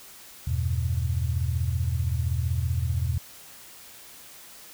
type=chord; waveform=sine; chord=E minor; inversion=none; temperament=equal; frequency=82.41 / 98 / 123.47 Hz; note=E2 / G2 / B2; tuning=0 / 0 / 0 cents; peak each=-26 / -30 / -28 dBFS; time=0.47-3.18 s; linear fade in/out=5 ms; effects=white hiss -47 dBFS RMS until 4.73 s